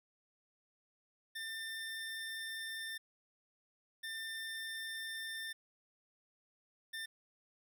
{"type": "tone bursts at uneven times", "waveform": "25% pulse", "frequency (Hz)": 1795, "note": "A6", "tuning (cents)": 34, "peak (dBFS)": -37, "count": 3, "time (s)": [[1.35, 2.98], [4.03, 5.53], [6.93, 7.06]], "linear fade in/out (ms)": 10, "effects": []}